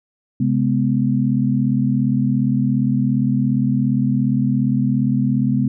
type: tone cluster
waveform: sine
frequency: 133.5 / 210.8 / 250.8 Hz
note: C3 / G#3 / B3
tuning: +35 / +26 / +27 cents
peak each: -19 dBFS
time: 0.4-5.68 s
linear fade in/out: 5 ms
effects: none